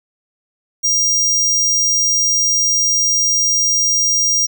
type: tone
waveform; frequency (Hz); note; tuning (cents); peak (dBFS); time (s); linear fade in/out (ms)
square; 5700; F8; +34; -13; 0.83-4.47; 20
effects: none